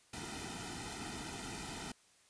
pink noise with comb filter, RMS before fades -44 dBFS, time 0.13-1.92 s, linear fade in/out 5 ms, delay 1.8 ms, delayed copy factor -0.9, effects white hiss -67 dBFS RMS until 2.29 s + resampled to 22050 Hz

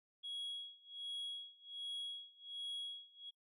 sine tone with tremolo, 3322 Hz, G#7, in tune, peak -38 dBFS, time 0.23-3.31 s, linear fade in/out 20 ms, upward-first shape sine, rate 1.3 Hz, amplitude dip 95%, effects noise-tail reverb RT60 0.1 s tail -26 dB re dry + tanh soft clip ceiling -40 dBFS

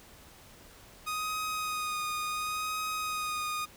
sawtooth tone with vibrato, 1244.5 Hz, D#6, in tune, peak -28 dBFS, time 1.06-3.66 s, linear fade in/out 20 ms, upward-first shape sine, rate 0.7 Hz, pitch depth 20 cents each way, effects pink hiss -54 dBFS RMS until 3.76 s

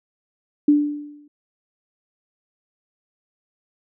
sine tone with exponential decay, 293.7 Hz, D4, in tune, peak -9 dBFS, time 0.68-1.28 s, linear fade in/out 5 ms, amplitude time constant 130 ms, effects none

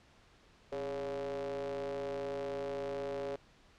square ring-modulated tone, 73.42 Hz, D2, in tune, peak -34 dBFS, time 0.72-3.36 s, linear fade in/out 5 ms, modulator 486 Hz, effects pink hiss -63 dBFS RMS until 3.78 s + low-pass 5000 Hz 12 dB/octave

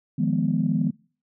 sine chord, F half-diminished seventh, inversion third, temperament equal, 155.56 / 174.61 / 207.7 / 246.9 Hz, Eb3 / F3 / Ab3 / Cb4, 0 / 0 / 0 / 0 cents, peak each -25 dBFS, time 0.18-0.91 s, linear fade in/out 10 ms, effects noise-tail reverb RT60 0.4 s tail -23 dB re dry + tanh soft clip ceiling -10 dBFS

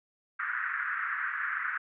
white band-pass noise, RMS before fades -33 dBFS, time 0.39-1.78 s, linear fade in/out 10 ms, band 1300 to 1800 Hz, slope 48 dB/octave, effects none

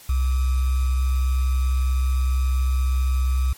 sine tone with sample-and-hold, 64.5 Hz, C2, 24 cents flat, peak -17 dBFS, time 0.09-3.53 s, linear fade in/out 5 ms, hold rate 1225 Hz, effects white hiss -46 dBFS RMS until 3.57 s + MP3 64 kbps

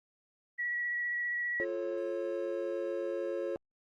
sine tone with vibrato, 1929 Hz, B6, 41 cents flat, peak -31 dBFS, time 0.58-1.65 s, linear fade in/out 20 ms, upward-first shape triangle, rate 15 Hz, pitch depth 17 cents each way
triangle chord, F augmented, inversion none, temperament just, 349.2 / 436.5 / 545.7 Hz, F4 / A4 / C#5, 0 / -14 / -27 cents, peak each -35 / -37 / -34 dBFS, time 1.6-3.56 s, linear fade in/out 0 ms
effects Opus 24 kbps

